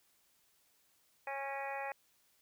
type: harmonic tone with a mistuned harmonic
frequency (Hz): 274.8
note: C#4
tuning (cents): -15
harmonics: 2 / 3 / 4 / 5 / 6 / 7 / 8 / 9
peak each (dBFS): -44 / -41 / -50 / -53 / -50 / -46 / -53 / -48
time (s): 1.27-1.92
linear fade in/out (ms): 2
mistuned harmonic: 8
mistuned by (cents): +34
effects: white hiss -72 dBFS RMS until 2.41 s